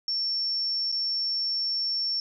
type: tone with dropouts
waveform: sine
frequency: 5440 Hz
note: F8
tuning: 46 cents flat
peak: -25 dBFS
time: 0.08-2.2 s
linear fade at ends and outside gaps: 1 ms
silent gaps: 0.917-0.924 s
effects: none